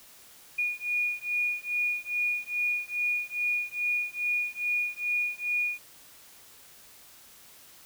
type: beating tone pair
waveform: sine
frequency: 2444 / 2446.4 Hz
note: D#7 / D#7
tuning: -32 / -30 cents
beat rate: 2.4 Hz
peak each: -30 dBFS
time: 0.58-5.79 s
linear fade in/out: 10 ms
effects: white hiss -53 dBFS RMS until 7.85 s